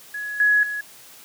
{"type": "tone with level steps", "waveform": "sine", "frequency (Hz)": 1681, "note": "G#6", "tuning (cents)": 20, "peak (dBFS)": [-27, -14, -25], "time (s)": [0.14, 0.81], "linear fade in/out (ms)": 5, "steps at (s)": [0.4, 0.63], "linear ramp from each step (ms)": 2, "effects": ["white hiss -46 dBFS RMS until 1.24 s", "high-pass 100 Hz 12 dB/octave"]}